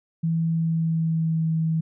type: tone with pitch glide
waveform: sine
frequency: 164.1 to 161.09 Hz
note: E3 to E3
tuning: -8 to -40 cents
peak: -20 dBFS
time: 0.23-1.81 s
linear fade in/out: 10 ms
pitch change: -32 cents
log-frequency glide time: 0.5-1.49 s
effects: none